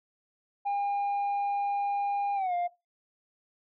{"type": "tone with pitch glide", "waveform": "sine", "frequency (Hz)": [807, 702.5], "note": ["G#5", "F5"], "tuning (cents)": [-50, 10], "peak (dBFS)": -24, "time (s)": [0.65, 2.68], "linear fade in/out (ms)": 20, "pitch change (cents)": -240, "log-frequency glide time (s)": [2.35, 2.54], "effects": ["noise-tail reverb RT60 0.2 s tail -17 dB re dry", "tanh soft clip ceiling -26 dBFS"]}